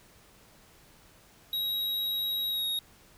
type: tone with pitch glide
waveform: square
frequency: 3827 to 3759 Hz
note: A#7 to A#7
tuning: +45 to +14 cents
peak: -29 dBFS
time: 1.53-2.79 s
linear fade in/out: 2 ms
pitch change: -31 cents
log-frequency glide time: 2.48-2.66 s
effects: pink hiss -58 dBFS RMS until 3.17 s